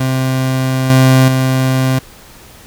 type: tone with level steps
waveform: 30% pulse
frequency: 130.81 Hz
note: C3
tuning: in tune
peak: -10 / -3 / -8 dBFS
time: 0-1.99 s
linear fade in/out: 5 ms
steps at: 0.9 / 1.28 s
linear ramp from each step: 2 ms
effects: pink hiss -39 dBFS RMS until 2.66 s